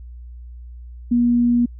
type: tone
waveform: sine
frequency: 239.9 Hz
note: A#3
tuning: 50 cents sharp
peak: -13 dBFS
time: 1.11-1.66 s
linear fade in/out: 10 ms
effects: added 60 Hz sine -34 dBFS peak until 1.79 s